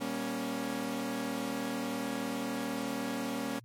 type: chord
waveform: sawtooth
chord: G diminished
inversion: none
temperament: equal with one note detuned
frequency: 196 / 237.3 / 277.2 Hz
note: G3 / Bb3 / Db4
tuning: 0 / +31 / 0 cents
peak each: -37 / -33 / -32 dBFS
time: 0-3.6 s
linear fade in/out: 20 ms
effects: added 117 Hz sine -52 dBFS peak until 3.64 s + MP3 64 kbps